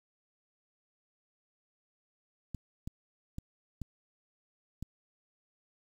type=clicks; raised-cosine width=5 ms; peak=-26 dBFS; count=5; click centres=2.547 / 2.875 / 3.384 / 3.817 / 4.826 s; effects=9-bit